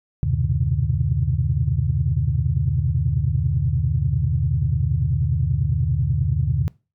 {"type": "tone cluster", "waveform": "sine", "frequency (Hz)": [75.7, 93.6, 120.5, 130.7, 148.7], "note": ["D#2", "F#2", "B2", "C3", "D3"], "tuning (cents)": [-47, 20, -42, -1, 22], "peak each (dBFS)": -24, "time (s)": [0.23, 6.68], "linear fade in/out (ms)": 0, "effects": ["noise-tail reverb RT60 0.3 s tail -22 dB re dry", "tanh soft clip ceiling -6 dBFS"]}